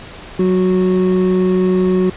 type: tone pair together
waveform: triangle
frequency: 185.6 / 367.9 Hz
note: F#3 / F#4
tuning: +6 / -10 cents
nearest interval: octave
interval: 1184 cents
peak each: -12 dBFS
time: 0.39-2.1 s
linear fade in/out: 5 ms
effects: pink hiss -34 dBFS RMS until 2.16 s + resampled to 8000 Hz